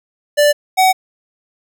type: tone pair in turn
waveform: square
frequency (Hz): 587.3 / 752.2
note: D5 / F#5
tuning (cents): 0 / +28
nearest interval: major third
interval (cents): 428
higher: second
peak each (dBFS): -9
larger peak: neither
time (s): 0.37-0.53 / 0.77-0.93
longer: neither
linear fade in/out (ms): 20
effects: none